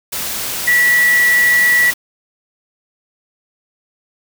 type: tone in noise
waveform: sine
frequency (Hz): 1946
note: B6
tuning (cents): -26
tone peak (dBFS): -9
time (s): 0.67-1.91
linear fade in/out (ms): 10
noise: white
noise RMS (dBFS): -22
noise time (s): 0.12-1.94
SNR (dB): +10
effects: none